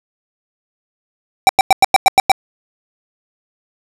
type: tone bursts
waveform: square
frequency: 775 Hz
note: G5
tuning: 20 cents flat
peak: -5 dBFS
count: 8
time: 1.47-2.317 s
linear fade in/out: 0 ms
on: 21 ms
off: 97 ms
effects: low-pass 11000 Hz 12 dB/octave